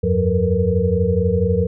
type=tone cluster; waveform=sine; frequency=84.4 / 96.5 / 179.7 / 455 / 479.4 Hz; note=E2 / G2 / F3 / A#4 / A#4; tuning=+41 / -27 / +50 / -42 / +48 cents; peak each=-21 dBFS; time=0.03-1.67 s; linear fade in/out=10 ms; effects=none